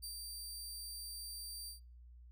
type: tone with ADSR envelope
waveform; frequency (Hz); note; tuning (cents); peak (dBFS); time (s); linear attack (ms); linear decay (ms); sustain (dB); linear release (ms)
20% pulse; 4671; D8; -10; -37; 0.02-1.8; 21; 100; -2; 120
effects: noise-tail reverb RT60 0.3 s tail -21 dB re dry + added 60 Hz sine -54 dBFS peak until 2.31 s